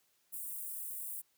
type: high-pass noise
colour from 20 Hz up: white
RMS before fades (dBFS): -42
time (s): 0.32-1.22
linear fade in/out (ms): 20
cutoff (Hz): 8500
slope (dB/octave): 48
effects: white hiss -74 dBFS RMS until 1.37 s + high-pass 60 Hz 12 dB/octave